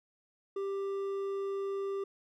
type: tone with hard clipping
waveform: triangle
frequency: 393.6 Hz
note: G4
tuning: 7 cents sharp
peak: -34 dBFS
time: 0.56-2.04 s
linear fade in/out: 5 ms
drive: 9 dB
effects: none